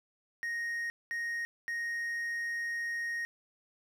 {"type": "tone bursts at uneven times", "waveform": "triangle", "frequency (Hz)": 1867, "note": "A#6", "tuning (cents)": 2, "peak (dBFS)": -31, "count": 3, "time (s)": [[0.43, 0.9], [1.11, 1.45], [1.68, 3.25]], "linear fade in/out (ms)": 0, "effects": []}